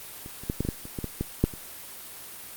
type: clicks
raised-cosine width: 3 ms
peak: -27 / -27 / -13 / -13 / -17 / -13 / -27 / -18 / -17 / -14 / -6 / -27 dBFS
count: 12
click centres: 0.261 / 0.436 / 0.499 / 0.606 / 0.65 / 0.688 / 0.854 / 0.988 / 1.043 / 1.21 / 1.44 / 1.538 s
effects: white hiss -42 dBFS RMS until 2.56 s + Opus 32 kbps